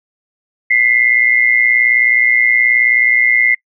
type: tone pair together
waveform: sine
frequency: 1999.1 / 2118 Hz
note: B6 / C7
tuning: +21 / +21 cents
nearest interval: minor second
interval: 100 cents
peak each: -12 / -11 dBFS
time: 0.7-3.55 s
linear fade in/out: 10 ms
effects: noise-tail reverb RT60 0.1 s tail -25 dB re dry